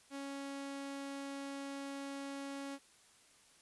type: tone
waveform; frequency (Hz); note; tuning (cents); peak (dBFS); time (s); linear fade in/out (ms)
sawtooth; 277.2; C#4; 0; -38; 0.1-2.79; 50
effects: white hiss -65 dBFS RMS until 3.61 s + resampled to 24000 Hz